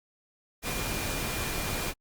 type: tone in noise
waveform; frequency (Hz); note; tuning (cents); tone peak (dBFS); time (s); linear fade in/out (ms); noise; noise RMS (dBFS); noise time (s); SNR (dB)
sine; 2410; D7; +44; -41; 0.62-1.94; 50; pink; -32; 0.62-1.94; -12
effects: Opus 48 kbps